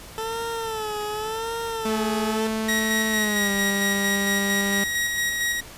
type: tone with vibrato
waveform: 20% pulse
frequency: 440 Hz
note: A4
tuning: in tune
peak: -22 dBFS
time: 0.18-2.47 s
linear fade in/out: 0 ms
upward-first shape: sine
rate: 0.89 Hz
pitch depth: 81 cents each way
type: tone with pitch glide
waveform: sawtooth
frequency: 220 to 199.42 Hz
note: A3 to G3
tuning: 0 to +30 cents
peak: -20 dBFS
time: 1.85-4.84 s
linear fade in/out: 5 ms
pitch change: -170 cents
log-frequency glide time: 3.1-3.51 s
type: tone with tremolo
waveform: sawtooth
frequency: 1900 Hz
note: A#6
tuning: 33 cents sharp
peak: -18 dBFS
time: 2.68-5.61 s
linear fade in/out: 10 ms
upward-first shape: square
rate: 4.4 Hz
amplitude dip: 30%
effects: pink hiss -42 dBFS RMS until 5.77 s + resampled to 32000 Hz